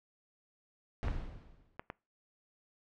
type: noise with exponential decay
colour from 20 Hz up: brown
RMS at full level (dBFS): -32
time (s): 1.03-1.77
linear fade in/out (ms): 0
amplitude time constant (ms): 160
type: clicks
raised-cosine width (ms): 0.5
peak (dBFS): -25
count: 3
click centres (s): 1.083 / 1.795 / 1.901
effects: noise-tail reverb RT60 0.3 s tail -24 dB re dry + low-pass 4000 Hz 12 dB/octave